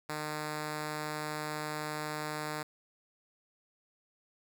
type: tone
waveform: 5% pulse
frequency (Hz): 152.1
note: D#3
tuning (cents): -39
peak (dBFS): -24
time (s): 0.09-2.63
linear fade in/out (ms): 5
effects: none